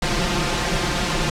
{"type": "noise with comb filter", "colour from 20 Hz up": "pink", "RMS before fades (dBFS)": -21, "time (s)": [0.02, 1.3], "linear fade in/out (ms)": 5, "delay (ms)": 5.7, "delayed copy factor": 0.9, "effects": ["low-pass 6000 Hz 12 dB/octave"]}